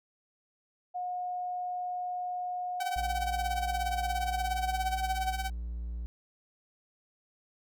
sine tone with pitch glide, 722 to 752.2 Hz, F#5 to F#5, -43 to +28 cents, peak -32 dBFS, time 0.94-5.35 s, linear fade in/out 20 ms, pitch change +71 cents, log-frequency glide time 4.09-4.92 s
sawtooth tone with tremolo, 764 Hz, G5, 45 cents flat, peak -27 dBFS, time 2.8-5.5 s, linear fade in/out 5 ms, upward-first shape sine, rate 17 Hz, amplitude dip 80%
triangle tone, 58.27 Hz, A#1, in tune, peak -32 dBFS, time 2.96-6.06 s, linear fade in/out 0 ms
effects none

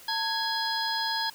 harmonic tone with a mistuned harmonic, 830.6 Hz, G#5, in tune, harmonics 1 / 2 / 4 / 5 / 6, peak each -31 / -33 / -35 / -34 / -33 dBFS, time 0.08-1.3 s, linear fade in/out 5 ms, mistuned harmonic 1, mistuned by +130 cents, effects white hiss -50 dBFS RMS until 1.34 s

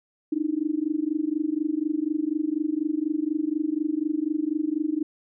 sine tone with amplitude modulation, 307.5 Hz, D#4, 20 cents flat, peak -19 dBFS, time 0.32-5.03 s, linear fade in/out 5 ms, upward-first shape sine, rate 24.1 Hz, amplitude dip 95%, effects none

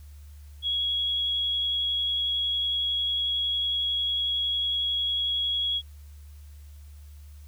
sine tone with vibrato, 3327 Hz, G#7, 2 cents sharp, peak -24 dBFS, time 0.62-5.82 s, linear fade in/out 50 ms, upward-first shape sine, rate 11 Hz, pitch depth 8 cents each way, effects added 73 Hz sine -43 dBFS peak until 7.47 s + white hiss -61 dBFS RMS until 7.47 s

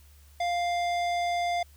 square tone with low-pass filter, 699 Hz, F5, 1 cent sharp, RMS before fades -28 dBFS, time 0.4-1.63 s, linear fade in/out 5 ms, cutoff 5300 Hz, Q 0.69, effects added 72 Hz sine -52 dBFS peak until 1.76 s + white hiss -61 dBFS RMS until 1.76 s

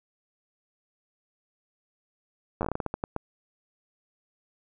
slowing click train, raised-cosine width 1 ms, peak -15 dBFS, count 13, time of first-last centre 2.61-3.164 s, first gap 9 ms, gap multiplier 1.27, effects none

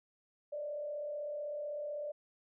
sine tone with frequency modulation, 590 Hz, D5, 8 cents sharp, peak -37 dBFS, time 0.52-2.12 s, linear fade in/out 10 ms, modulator 35.9 Hz, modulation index 0.53, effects none

